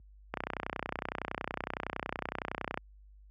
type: click train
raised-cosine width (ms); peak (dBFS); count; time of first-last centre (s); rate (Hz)
0.5; -18; 76; 0.34-2.775; 30.8
effects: added 50 Hz sine -41 dBFS peak until 3.3 s + high-pass 100 Hz 12 dB/octave